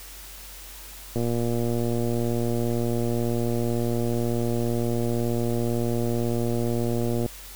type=click train; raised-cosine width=2 ms; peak=-14 dBFS; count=721; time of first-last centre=1.16-7.262 s; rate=118 Hz; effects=added 47 Hz sine -44 dBFS peak until 7.55 s + white hiss -43 dBFS RMS until 7.55 s